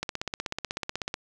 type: click train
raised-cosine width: 0.2 ms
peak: -13 dBFS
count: 19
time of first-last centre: 0.03-1.141 s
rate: 16.2 Hz
effects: none